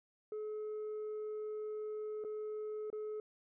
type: tone with dropouts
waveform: sine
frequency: 427.3 Hz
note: G#4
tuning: 49 cents sharp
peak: -36 dBFS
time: 0.32-3.2 s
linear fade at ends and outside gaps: 2 ms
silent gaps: 2.24-2.247 / 2.902-2.928 s
effects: tanh soft clip ceiling -38 dBFS